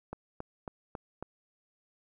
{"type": "click train", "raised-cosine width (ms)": 1, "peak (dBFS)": -24, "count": 5, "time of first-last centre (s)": [0.13, 1.226], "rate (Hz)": 3.65, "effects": ["11-bit"]}